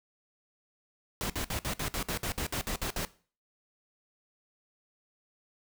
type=noise bursts; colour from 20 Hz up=pink; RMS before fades=-33 dBFS; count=13; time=1.21-3.05 s; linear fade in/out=0 ms; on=88 ms; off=58 ms; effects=noise-tail reverb RT60 0.4 s tail -18 dB re dry